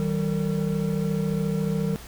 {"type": "tone cluster", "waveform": "triangle", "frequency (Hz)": [158.6, 192.7, 452.8], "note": ["D#3", "G3", "A4"], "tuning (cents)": [33, -29, 50], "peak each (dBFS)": [-24, -24, -29], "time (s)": [0, 1.96], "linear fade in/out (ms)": 0, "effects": ["added 60 Hz sine -44 dBFS peak until 2.07 s", "pink hiss -44 dBFS RMS until 2.07 s"]}